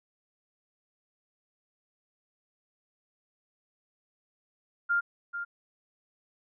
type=tone with echo; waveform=sine; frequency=1400 Hz; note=F6; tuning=4 cents sharp; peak=-23 dBFS; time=4.89-5.01 s; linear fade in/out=20 ms; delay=440 ms; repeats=1; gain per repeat=-9 dB; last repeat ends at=5.45 s; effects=none